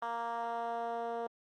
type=tone with band-pass filter sweep; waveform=10% pulse; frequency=233.1 Hz; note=A#3; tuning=in tune; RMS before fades=-37 dBFS; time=0.02-1.27 s; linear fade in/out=5 ms; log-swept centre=1000 to 550 Hz; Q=2.2; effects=Opus 24 kbps